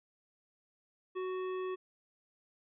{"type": "harmonic tone with a mistuned harmonic", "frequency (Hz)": 371.7, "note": "F#4", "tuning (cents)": 8, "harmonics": [1, 3, 5, 7, 9], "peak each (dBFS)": [-35, -44, -53, -54, -60], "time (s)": [1.15, 1.76], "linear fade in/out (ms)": 20, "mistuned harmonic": 5, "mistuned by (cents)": -18, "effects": []}